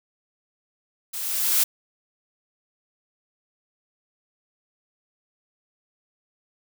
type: noise with level ramp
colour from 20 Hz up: blue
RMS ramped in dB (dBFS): -32 to -18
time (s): 1.13-1.64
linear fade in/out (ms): 10
effects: none